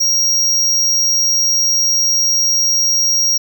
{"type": "tone", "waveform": "square", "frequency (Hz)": 5630, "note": "F8", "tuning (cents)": 13, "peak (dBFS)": -12, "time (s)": [0, 3.38], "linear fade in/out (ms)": 10, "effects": []}